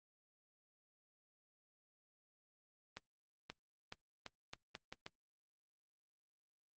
accelerating click train, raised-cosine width 0.2 ms, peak -28 dBFS, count 8, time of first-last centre 2.97-5.064 s, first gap 530 ms, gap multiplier 0.8, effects low-pass 7000 Hz 12 dB/octave + Opus 24 kbps

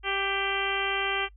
harmonic tone with a mistuned harmonic, 392 Hz, G4, in tune, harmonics 1 / 2 / 3 / 4 / 5 / 6 / 7 / 8, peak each -34 / -34 / -34 / -34 / -34 / -34 / -34 / -34 dBFS, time 0.03-1.29 s, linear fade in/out 50 ms, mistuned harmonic 5, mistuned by +31 cents, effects noise-tail reverb RT60 0.1 s tail -23 dB re dry + added 50 Hz sine -49 dBFS peak until 1.36 s

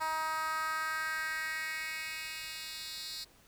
10% pulse tone with high-pass filter sweep, 316 Hz, D#4, 27 cents sharp, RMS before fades -37 dBFS, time 0-3.25 s, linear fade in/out 20 ms, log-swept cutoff 940 to 4100 Hz, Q 3.1, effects pink hiss -62 dBFS RMS until 3.47 s

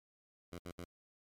10% pulse tone bursts, 87.31 Hz, F2, in tune, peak -36 dBFS, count 3, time 0.52-0.848 s, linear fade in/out 10 ms, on 68 ms, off 62 ms, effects MP3 96 kbps

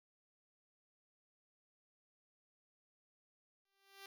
5% pulse tone with exponential growth, 392.9 Hz, G4, 4 cents sharp, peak -38 dBFS, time 3.65-4.06 s, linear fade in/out 2 ms, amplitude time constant 87 ms, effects none

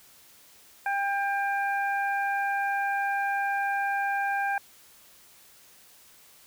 harmonic tone, 797 Hz, G5, 28 cents sharp, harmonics 1 / 2 / 3, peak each -27 / -29 / -38 dBFS, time 0.86-4.58 s, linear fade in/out 2 ms, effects white hiss -55 dBFS RMS until 6.46 s

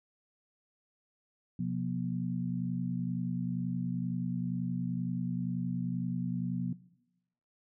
sine tone cluster, 128.8 / 179.3 / 241.4 Hz, C3 / F3 / B3, -27 / +46 / -39 cents, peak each -37 / -32 / -37 dBFS, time 1.59-6.73 s, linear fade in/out 5 ms, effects noise-tail reverb RT60 0.9 s tail -19 dB re dry

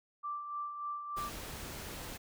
sine tone with tremolo, 1174 Hz, D6, 1 cent flat, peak -35 dBFS, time 0.23-1.3 s, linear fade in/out 20 ms, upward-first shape sine, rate 3.4 Hz, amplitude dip 50%
pink noise, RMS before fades -44 dBFS, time 1.16-2.18 s, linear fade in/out 20 ms
effects none

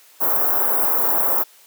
white band-stop noise, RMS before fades -18 dBFS, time 0.2-1.44 s, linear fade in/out 20 ms, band 1200 to 15000 Hz, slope 24 dB/octave, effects white hiss -50 dBFS RMS until 1.66 s + high-pass 400 Hz 12 dB/octave

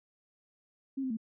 sine tone with pitch steps, 270 / 260.1 / 222.6 Hz, C#4 / C4 / A3, -45 / -10 / +20 cents, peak -31 dBFS, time 0.97-1.171 s, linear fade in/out 10 ms, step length 67 ms, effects none

